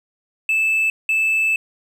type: tone bursts at uneven times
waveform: triangle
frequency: 2628 Hz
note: E7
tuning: 6 cents flat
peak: -13 dBFS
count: 2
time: 0.49-0.9 / 1.09-1.56 s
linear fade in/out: 2 ms
effects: tanh soft clip ceiling -9 dBFS